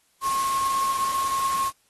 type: tone in noise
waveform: sine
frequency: 1083 Hz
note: C#6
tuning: 41 cents flat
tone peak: -22 dBFS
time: 0.21-1.72 s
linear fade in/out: 50 ms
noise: white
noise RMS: -33 dBFS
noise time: 0.21-1.72 s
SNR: +8 dB
effects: white hiss -65 dBFS RMS until 1.89 s + AAC 32 kbps